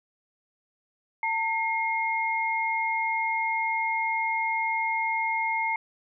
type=tone pair together; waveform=sine; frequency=900 / 2141 Hz; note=A5 / C7; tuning=+39 / +39 cents; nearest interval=octave + minor third; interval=1500 cents; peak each=-27 dBFS; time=1.23-5.76 s; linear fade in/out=2 ms; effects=none